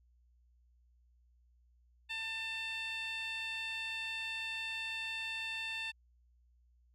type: tone with band-pass filter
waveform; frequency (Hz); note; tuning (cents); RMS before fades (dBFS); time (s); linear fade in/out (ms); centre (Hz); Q
15% pulse; 894; A5; +27; -40; 2.09-5.92; 20; 2900; 2
effects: added 60 Hz sine -65 dBFS peak until 6.94 s